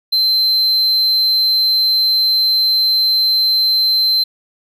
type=tone; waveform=triangle; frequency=4100 Hz; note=C8; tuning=36 cents flat; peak=-10 dBFS; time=0.12-4.24 s; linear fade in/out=10 ms; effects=none

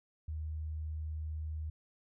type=tone; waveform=sine; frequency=77.78 Hz; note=D#2; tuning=in tune; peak=-36 dBFS; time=0.28-1.7 s; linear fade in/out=5 ms; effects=none

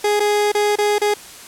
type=tone with dropouts; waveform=30% pulse; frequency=415.3 Hz; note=G#4; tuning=in tune; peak=-12 dBFS; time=0.04-1.14 s; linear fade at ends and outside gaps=5 ms; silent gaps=0.197-0.202 / 0.519-0.548 / 0.757-0.785 / 0.984-1.015 s; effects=white hiss -38 dBFS RMS until 1.47 s + low-pass 11000 Hz 12 dB/octave

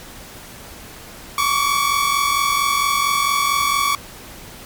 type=tone pair together; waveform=sawtooth; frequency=1113 / 1157.4 Hz; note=C#6 / D6; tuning=+7 / -26 cents; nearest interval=minor second; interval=67 cents; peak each=-15 dBFS; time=1.38-3.95 s; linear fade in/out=2 ms; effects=pink hiss -38 dBFS RMS until 4.65 s + MP3 96 kbps

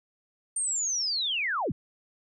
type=linear sweep; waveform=sine; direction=down; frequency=8870 to 77.78 Hz; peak=-26 dBFS; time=0.56-1.72 s; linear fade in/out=5 ms; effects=none

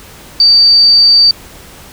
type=tone; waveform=sine; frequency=4621 Hz; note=D8; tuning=29 cents flat; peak=-3 dBFS; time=0.4-1.31 s; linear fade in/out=2 ms; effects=pink hiss -35 dBFS RMS until 1.92 s

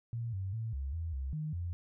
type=tone with pitch steps; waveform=sine; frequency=116.6 / 95.5 / 112.5 / 68.2 / 82.6 / 66.9 / 153.9 / 86.9 Hz; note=A#2 / G2 / A2 / C#2 / E2 / C2 / D#3 / F2; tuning=+1 / -45 / +39 / -28 / +4 / +39 / -19 / -8 cents; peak=-34 dBFS; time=0.13-1.73 s; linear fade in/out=0 ms; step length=200 ms; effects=none

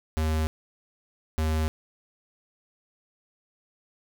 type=tone pair in turn; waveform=square; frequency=78.6 / 78.6 Hz; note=D#2 / D#2; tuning=+18 / +18 cents; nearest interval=unison; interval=0 cents; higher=neither; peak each=-24 dBFS; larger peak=neither; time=0.17-0.47 / 1.38-1.68 s; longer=neither; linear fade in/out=0 ms; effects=none

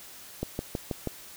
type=click train; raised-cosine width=2 ms; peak=-16 dBFS; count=5; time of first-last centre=0.43-1.073 s; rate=6.22 Hz; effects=white hiss -47 dBFS RMS until 1.36 s

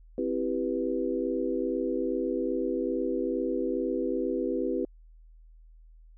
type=chord; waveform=sine; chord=C major seventh; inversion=none; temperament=equal; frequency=261.6 / 329.6 / 392 / 493.9 Hz; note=C4 / E4 / G4 / B4; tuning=0 / 0 / 0 / 0 cents; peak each=-32 dBFS; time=0.18-4.85 s; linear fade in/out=2 ms; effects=added 40 Hz sine -50 dBFS peak until 6.17 s

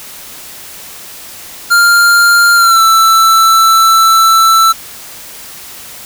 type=tone with pitch glide; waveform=square; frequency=1396.9 to 1328.4 Hz; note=F6 to E6; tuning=0 to +13 cents; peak=-5 dBFS; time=1.7-4.73 s; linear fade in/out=20 ms; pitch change=-87 cents; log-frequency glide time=2.55-2.82 s; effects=white hiss -30 dBFS RMS until 6.05 s

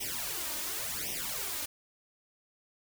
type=noise with flanger; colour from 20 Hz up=white; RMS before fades=-36 dBFS; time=0-1.66 s; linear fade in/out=10 ms; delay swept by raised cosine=0.34 to 3.34 ms; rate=0.91 Hz; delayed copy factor=+0.95; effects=none

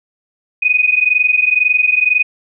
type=tone pair together; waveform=sine; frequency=2480 / 2502 Hz; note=D#7 / D#7; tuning=-6 / +9 cents; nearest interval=unison; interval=15 cents; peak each=-13 dBFS; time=0.62-2.23 s; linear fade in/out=10 ms; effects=none

